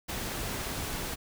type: noise with ADSR envelope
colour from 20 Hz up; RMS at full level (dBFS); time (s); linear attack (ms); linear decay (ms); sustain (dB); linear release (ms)
pink; -33; 0.08-1.16; 19; 11; -2; 27
effects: none